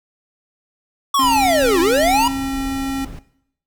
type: linear two-way sweep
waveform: square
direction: down then up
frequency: 1145 to 320 to 987 Hz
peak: -14 dBFS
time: 1.14-2.28 s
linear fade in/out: 5 ms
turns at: 1.8 s
type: tone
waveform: square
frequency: 270 Hz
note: C#4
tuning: 45 cents flat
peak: -21 dBFS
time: 1.19-3.05 s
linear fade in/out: 5 ms
type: noise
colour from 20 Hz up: brown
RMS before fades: -32 dBFS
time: 1.23-3.19 s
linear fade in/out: 2 ms
effects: noise-tail reverb RT60 0.7 s tail -18 dB re dry